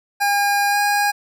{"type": "tone with pitch glide", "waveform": "25% pulse", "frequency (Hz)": [810, 818.5], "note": ["G#5", "G#5"], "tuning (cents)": [-43, -25], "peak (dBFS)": -12, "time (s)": [0.2, 1.12], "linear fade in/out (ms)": 20, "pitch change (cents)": 18, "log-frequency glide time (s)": [0.7, 0.77], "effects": []}